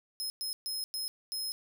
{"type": "tone bursts at uneven times", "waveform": "sawtooth", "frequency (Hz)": 5140, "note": "E8", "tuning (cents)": -45, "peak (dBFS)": -31, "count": 5, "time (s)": [[0.2, 0.3], [0.41, 0.53], [0.66, 0.84], [0.94, 1.08], [1.32, 1.52]], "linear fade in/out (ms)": 0, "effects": []}